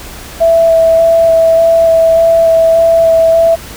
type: tone with vibrato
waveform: sine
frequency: 659.3 Hz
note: E5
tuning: in tune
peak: -4 dBFS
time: 0.4-3.56 s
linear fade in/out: 20 ms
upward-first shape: square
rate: 1.7 Hz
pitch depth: 9 cents each way
effects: added 60 Hz sine -34 dBFS peak until 3.76 s + pink hiss -29 dBFS RMS until 3.76 s